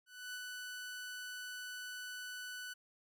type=tone with ADSR envelope; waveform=sawtooth; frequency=1491 Hz; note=F#6; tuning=13 cents sharp; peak=-38 dBFS; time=0.06-2.74 s; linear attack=280 ms; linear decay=46 ms; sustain=-2 dB; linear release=14 ms; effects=none